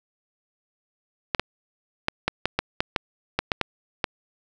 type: clicks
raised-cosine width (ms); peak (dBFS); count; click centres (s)
0.3; -5; 12; 1.348 / 1.396 / 2.084 / 2.28 / 2.456 / 2.59 / 2.805 / 2.962 / 3.39 / 3.518 / 3.613 / 4.042
effects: none